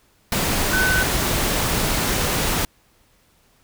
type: tone in noise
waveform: sine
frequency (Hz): 1511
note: F#6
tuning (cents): +36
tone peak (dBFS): -18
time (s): 0.73-1.03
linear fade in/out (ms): 2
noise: pink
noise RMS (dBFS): -21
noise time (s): 0.32-2.65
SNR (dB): 0
effects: pink hiss -59 dBFS RMS until 3.63 s